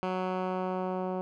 10% pulse tone with low-pass filter sweep, 185 Hz, F#3, in tune, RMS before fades -32 dBFS, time 0.03-1.21 s, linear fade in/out 0 ms, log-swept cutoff 2400 to 780 Hz, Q 0.72, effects none

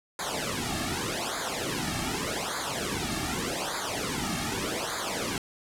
pink noise with flanger, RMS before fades -31 dBFS, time 0.19-5.38 s, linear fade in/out 2 ms, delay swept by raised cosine 0.35 to 2.05 ms, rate 0.84 Hz, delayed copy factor -0.95, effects low-pass 10000 Hz 12 dB/octave

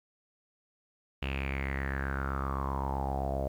sawtooth tone with low-pass filter sweep, 67.8 Hz, C#2, 38 cents flat, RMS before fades -33 dBFS, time 1.22-3.48 s, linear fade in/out 5 ms, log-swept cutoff 2800 to 610 Hz, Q 7.6, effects 10-bit

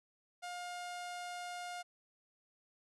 sawtooth tone, 710 Hz, F5, 28 cents sharp, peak -38 dBFS, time 0.42-1.83 s, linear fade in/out 20 ms, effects resampled to 24000 Hz

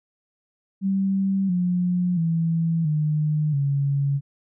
sine tone with pitch steps, 193.8 / 178.74 / 164.86 / 152.05 / 140.24 Hz, G3 / F3 / E3 / D#3 / C#3, -20 / +40 / 0 / -40 / +20 cents, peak -19 dBFS, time 0.81-4.21 s, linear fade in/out 50 ms, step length 680 ms, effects none

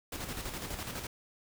pink noise with tremolo, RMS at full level -38 dBFS, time 0.12-1.07 s, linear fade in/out 5 ms, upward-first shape square, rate 12 Hz, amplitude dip 45%, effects none

